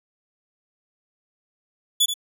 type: tone with echo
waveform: sawtooth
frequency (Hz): 3438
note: A7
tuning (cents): -41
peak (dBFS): -12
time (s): 2-2.06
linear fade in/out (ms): 10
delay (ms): 81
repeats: 1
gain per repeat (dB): -9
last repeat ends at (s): 2.141
effects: none